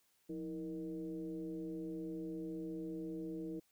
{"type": "tone with frequency modulation", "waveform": "sine", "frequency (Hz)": 321.9, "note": "E4", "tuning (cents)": -41, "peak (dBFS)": -40, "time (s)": [0.29, 3.6], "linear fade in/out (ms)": 10, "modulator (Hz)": 146, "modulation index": 0.86, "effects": ["white hiss -75 dBFS RMS until 3.71 s"]}